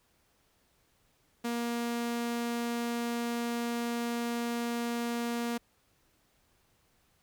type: tone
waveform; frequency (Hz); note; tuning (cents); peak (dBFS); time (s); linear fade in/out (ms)
sawtooth; 236.2; A#3; +23; -27; 1.44-5.58; 10
effects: pink hiss -70 dBFS RMS until 7.22 s